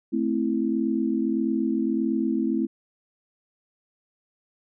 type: chord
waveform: sine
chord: A minor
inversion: none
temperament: equal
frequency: 220 / 261.6 / 329.6 Hz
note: A3 / C4 / E4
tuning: 0 / 0 / 0 cents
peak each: -26 dBFS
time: 0.12-2.67 s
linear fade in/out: 20 ms
effects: none